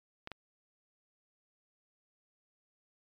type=clicks; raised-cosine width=0.3 ms; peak=-25 dBFS; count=2; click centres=0.274 / 0.317 s; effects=MP3 96 kbps